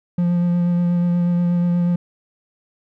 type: tone with vibrato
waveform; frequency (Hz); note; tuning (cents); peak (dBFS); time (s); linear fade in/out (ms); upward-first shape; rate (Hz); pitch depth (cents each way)
triangle; 174.61; F3; 0; -13; 0.18-1.96; 5; sine; 8.3; 14
effects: none